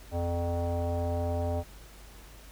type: tone with low-pass filter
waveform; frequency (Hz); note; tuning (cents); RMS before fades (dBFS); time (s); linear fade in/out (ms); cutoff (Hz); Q
square; 86; F2; -26; -30; 0.11-1.64; 50; 680; 8.3
effects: added 50 Hz sine -49 dBFS peak until 2.51 s + pink hiss -53 dBFS RMS until 2.51 s